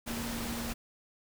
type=tone in noise; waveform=sine; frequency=233.1 Hz; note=A#3; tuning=in tune; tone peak=-38 dBFS; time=0.06-0.74 s; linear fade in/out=20 ms; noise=pink; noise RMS=-38 dBFS; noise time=0.06-0.74 s; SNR=-3 dB; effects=none